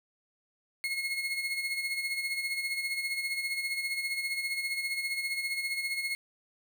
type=tone with tremolo; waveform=35% pulse; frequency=2164 Hz; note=C#7; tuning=42 cents flat; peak=-27 dBFS; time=0.84-6.15 s; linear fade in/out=0 ms; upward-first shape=sine; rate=15 Hz; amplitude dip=55%; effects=none